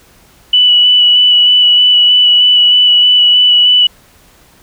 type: tone with vibrato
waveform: sine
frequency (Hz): 2960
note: F#7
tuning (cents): 0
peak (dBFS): -4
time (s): 0.53-3.87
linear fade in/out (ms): 5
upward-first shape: square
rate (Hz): 3.2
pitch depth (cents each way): 10
effects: pink hiss -45 dBFS RMS until 4.62 s